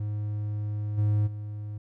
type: tone with level steps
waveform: triangle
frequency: 104.8 Hz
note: G#2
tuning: 16 cents sharp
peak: -26 / -19 / -31 dBFS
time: 0-1.78 s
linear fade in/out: 5 ms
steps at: 0.97 / 1.26 s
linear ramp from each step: 20 ms
effects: none